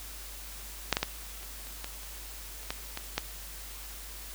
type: clicks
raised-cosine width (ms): 0.2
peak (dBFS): -6 / -9 / -9 / -29 / -29 / -19 / -30 / -28 / -14 / -17 / -10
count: 11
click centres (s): 0.927 / 0.969 / 1.03 / 1.43 / 1.67 / 1.844 / 2.033 / 2.631 / 2.705 / 2.974 / 3.18
effects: added 50 Hz sine -45 dBFS peak until 4.34 s + white hiss -45 dBFS RMS until 4.34 s